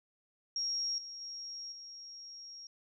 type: tone with level steps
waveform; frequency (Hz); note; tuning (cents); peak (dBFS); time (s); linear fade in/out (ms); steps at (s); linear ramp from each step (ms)
sine; 5588; F8; 0; -32 / -43 / -41 / -46; 0.56-2.67; 2; 0.98 / 1.21 / 1.72; 2
effects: none